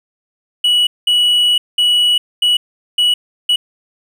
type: tone bursts at uneven times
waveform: triangle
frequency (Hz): 2935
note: F#7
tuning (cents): -15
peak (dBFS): -8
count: 6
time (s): 0.64-0.87 / 1.07-1.58 / 1.78-2.18 / 2.42-2.57 / 2.98-3.14 / 3.49-3.56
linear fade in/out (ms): 5
effects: 8-bit